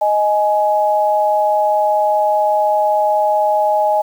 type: tone pair together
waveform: sine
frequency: 622.3 / 838.1 Hz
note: D#5 / G#5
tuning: 0 / +16 cents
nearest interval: perfect fourth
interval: 516 cents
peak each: -15 / -14 dBFS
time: 0.01-4.02 s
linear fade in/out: 10 ms
effects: 7-bit